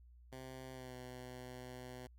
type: tone with pitch glide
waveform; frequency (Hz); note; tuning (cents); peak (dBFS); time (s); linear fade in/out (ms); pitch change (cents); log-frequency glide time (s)
10% pulse; 130 to 125.79; C3 to B2; -11 to +32; -40; 0.32-2.07; 5; -57; 0.73-0.95
effects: added 60 Hz sine -58 dBFS peak until 2.18 s